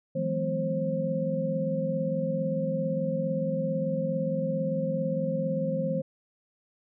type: tone cluster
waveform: sine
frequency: 162.5 / 180.2 / 207.1 / 250.7 / 531 Hz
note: E3 / F#3 / G#3 / B3 / C5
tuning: -24 / -45 / -5 / +26 / +25 cents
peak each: -31 / -36 / -34 / -36 / -29 dBFS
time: 0.15-6.02 s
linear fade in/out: 10 ms
effects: none